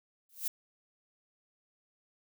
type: noise with exponential growth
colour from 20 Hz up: violet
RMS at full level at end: -29 dBFS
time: 0.29-0.48 s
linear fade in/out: 5 ms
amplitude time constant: 40 ms
effects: none